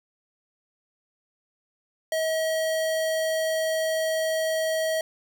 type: tone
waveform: square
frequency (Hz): 639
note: D#5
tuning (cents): +46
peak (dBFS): -24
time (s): 2.12-5.01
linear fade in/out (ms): 2
effects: none